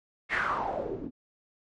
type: noise with low-pass filter sweep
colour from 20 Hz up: white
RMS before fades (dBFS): -31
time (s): 0.29-1.11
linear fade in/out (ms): 50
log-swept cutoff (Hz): 2100 to 260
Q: 5.9
effects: MP3 48 kbps